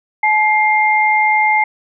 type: tone pair together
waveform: sine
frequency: 856.4 / 2110 Hz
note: A5 / C7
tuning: -47 / +14 cents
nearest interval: octave + major third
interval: 1561 cents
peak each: -13 dBFS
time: 0.23-1.64 s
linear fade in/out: 5 ms
effects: none